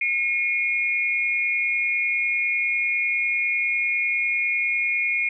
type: tone pair together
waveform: sine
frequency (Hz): 2162 / 2432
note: C#7 / D#7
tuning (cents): -44 / -40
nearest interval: major second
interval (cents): 204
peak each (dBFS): -23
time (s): 0.01-5.29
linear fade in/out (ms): 5
effects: none